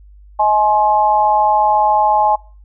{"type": "tone with amplitude modulation", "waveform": "sine", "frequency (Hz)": 846, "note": "G#5", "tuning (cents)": 32, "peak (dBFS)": -6, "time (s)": [0.39, 2.36], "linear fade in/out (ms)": 10, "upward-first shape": "sine", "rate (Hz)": 214, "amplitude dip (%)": 90, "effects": ["noise-tail reverb RT60 0.4 s tail -24 dB re dry", "added 50 Hz sine -39 dBFS peak until 2.64 s"]}